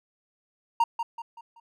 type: tone with echo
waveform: triangle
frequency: 928 Hz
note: A#5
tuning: 8 cents flat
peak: -16 dBFS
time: 0.8-0.84 s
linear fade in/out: 5 ms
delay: 190 ms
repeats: 4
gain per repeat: -8 dB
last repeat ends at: 1.6 s
effects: none